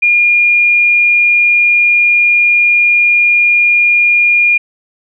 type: tone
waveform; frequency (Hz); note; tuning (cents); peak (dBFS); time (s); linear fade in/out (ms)
sine; 2420; D#7; -49; -6; 0.02-4.58; 10
effects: none